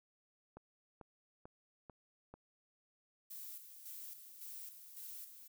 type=click train; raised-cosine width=1 ms; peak=-38 dBFS; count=5; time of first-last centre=0.57-2.34 s; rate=2.26 Hz
type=noise with tremolo; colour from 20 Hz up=violet; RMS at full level=-49 dBFS; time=3.3-5.48 s; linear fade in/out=10 ms; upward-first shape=square; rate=1.8 Hz; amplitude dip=55%
effects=none